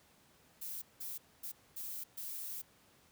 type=noise bursts at uneven times; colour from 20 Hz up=violet; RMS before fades=-43 dBFS; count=5; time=0.61-0.82 / 1-1.18 / 1.43-1.52 / 1.76-2.04 / 2.17-2.62 s; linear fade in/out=10 ms; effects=pink hiss -66 dBFS RMS until 3.11 s + high-pass 80 Hz 12 dB/octave